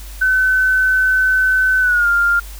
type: tone with pitch glide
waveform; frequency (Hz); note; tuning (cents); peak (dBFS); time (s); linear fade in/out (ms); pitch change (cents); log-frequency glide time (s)
sine; 1518 to 1400.1; F#6 to F6; +44 to +4; -11; 0.21-2.4; 10; -140; 1.8-2.08
effects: added 50 Hz sine -30 dBFS peak until 2.59 s + white hiss -39 dBFS RMS until 2.59 s